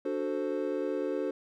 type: chord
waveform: triangle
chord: D dominant seventh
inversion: none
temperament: equal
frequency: 293.7 / 370 / 440 / 523.3 Hz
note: D4 / F#4 / A4 / C5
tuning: 0 / 0 / 0 / 0 cents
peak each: -33 dBFS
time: 0.05-1.31 s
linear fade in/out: 5 ms
effects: none